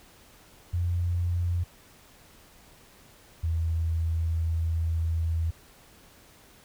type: tone pair in turn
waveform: sine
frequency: 87.31 / 82.05 Hz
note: F2 / E2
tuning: 0 / -8 cents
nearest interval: minor second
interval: 108 cents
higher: first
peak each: -24 dBFS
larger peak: neither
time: 0.73-1.64 / 3.43-5.51 s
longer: second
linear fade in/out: 10 ms
effects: pink hiss -55 dBFS RMS until 6.64 s